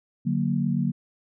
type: chord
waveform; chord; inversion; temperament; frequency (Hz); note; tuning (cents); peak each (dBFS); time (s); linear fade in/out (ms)
sine; D augmented; none; equal; 146.83 / 185 / 233.1; D3 / F#3 / A#3; 0 / 0 / 0; -26; 0.25-0.92; 20
effects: none